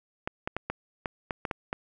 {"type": "clicks", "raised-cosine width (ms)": 0.5, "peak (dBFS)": -15, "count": 9, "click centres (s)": [0.275, 0.475, 0.566, 0.7, 1.058, 1.308, 1.452, 1.512, 1.729], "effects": []}